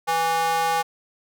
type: tone with high-pass filter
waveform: square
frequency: 164.5 Hz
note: E3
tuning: 3 cents flat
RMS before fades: -22 dBFS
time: 0.07-0.83 s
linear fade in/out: 20 ms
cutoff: 800 Hz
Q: 2.9
effects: none